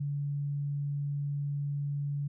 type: tone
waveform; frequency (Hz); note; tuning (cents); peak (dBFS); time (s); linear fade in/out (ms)
sine; 143.2; D3; -43; -30; 0-2.28; 10
effects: none